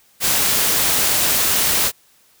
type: noise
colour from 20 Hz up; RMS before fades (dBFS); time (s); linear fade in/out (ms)
white; -17; 0.2-1.92; 50
effects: white hiss -55 dBFS RMS until 2.4 s